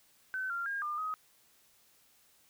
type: tone with pitch steps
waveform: sine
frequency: 1524 / 1386 / 1618 / 1202 / 1260 Hz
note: G6 / F6 / G#6 / D6 / D#6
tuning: -49 / -14 / -46 / +40 / +21 cents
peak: -33 dBFS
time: 0.34-1.14 s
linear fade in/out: 0 ms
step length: 160 ms
effects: white hiss -66 dBFS RMS until 2.49 s